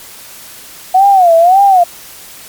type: tone with vibrato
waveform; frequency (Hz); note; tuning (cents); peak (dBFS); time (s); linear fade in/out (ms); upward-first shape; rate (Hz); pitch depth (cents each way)
sine; 727; F#5; -31; -3; 0.94-1.84; 10; sine; 1.8; 170
effects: white hiss -33 dBFS RMS until 2.48 s + MP3 96 kbps